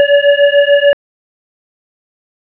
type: beating tone pair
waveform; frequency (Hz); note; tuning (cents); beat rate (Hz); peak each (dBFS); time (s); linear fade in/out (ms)
square; 568 / 574.8; C#5 / D5; +42 / -37; 6.8; -10; 0-0.93; 0
effects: resampled to 8000 Hz + 7-bit